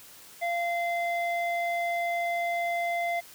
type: tone with low-pass filter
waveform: square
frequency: 690 Hz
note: F5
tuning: 21 cents flat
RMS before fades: -29 dBFS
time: 0.41-3.21 s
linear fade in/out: 20 ms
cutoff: 2100 Hz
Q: 2
effects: white hiss -50 dBFS RMS until 3.34 s